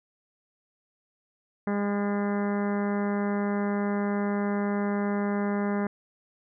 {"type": "harmonic tone with a mistuned harmonic", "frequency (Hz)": 203.3, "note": "G#3", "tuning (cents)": -37, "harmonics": [1, 2, 3, 4, 5, 6, 7, 8, 9, 10], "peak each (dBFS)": [-26, -32, -36, -38, -40, -42, -43, -44, -45, -46], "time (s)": [1.67, 5.87], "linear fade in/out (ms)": 2, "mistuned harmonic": 9, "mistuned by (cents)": -43, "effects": []}